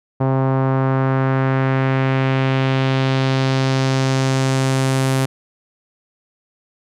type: tone with low-pass filter sweep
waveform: sawtooth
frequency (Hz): 132.9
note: C3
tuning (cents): +27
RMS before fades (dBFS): -17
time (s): 0.2-5.26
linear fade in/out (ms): 10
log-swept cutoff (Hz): 900 to 11000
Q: 1.4
effects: none